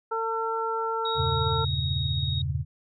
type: harmonic tone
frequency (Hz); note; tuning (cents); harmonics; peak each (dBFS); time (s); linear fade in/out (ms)
450.7; A4; +42; 1 / 2 / 3; -30 / -30 / -30; 0.11-1.65; 10
type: tone with pitch glide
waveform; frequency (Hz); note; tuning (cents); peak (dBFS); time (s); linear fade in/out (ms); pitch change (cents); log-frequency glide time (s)
sine; 3782 to 3760; A#7 to A#7; +24 to +14; -30; 1.05-2.42; 5; -10; 1.2-2.19
type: chord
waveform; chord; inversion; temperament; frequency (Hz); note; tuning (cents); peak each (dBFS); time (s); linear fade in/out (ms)
sine; E diminished seventh; none; equal; 82.41 / 98 / 116.54 / 138.59; E2 / G2 / Bb2 / Db3; 0 / 0 / 0 / 0; -30 / -33 / -33 / -29; 1.15-2.65; 50
effects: none